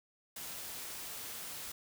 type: noise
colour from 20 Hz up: white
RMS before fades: -44 dBFS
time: 0.36-1.72 s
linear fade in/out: 5 ms
effects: none